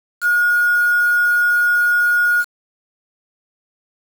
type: tone with quantisation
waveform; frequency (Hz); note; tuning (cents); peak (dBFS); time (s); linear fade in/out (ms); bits
sine; 1438; F#6; -50; -12; 0.21-2.45; 50; 5
effects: none